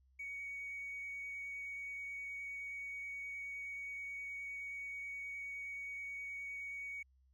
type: tone with vibrato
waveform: triangle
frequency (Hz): 2242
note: C#7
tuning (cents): +19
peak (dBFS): -39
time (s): 0.19-7.03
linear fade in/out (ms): 10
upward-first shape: sine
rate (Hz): 9.5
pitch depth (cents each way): 9
effects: tanh soft clip ceiling -39 dBFS + added 65 Hz sine -67 dBFS peak until 7.33 s